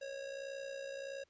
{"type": "tone with amplitude modulation", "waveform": "square", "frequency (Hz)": 548, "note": "C#5", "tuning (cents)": -20, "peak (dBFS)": -40, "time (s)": [0.01, 1.24], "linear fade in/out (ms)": 10, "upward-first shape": "sine", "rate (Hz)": 61.5, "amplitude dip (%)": 60, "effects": ["pink hiss -75 dBFS RMS until 1.29 s", "resampled to 16000 Hz"]}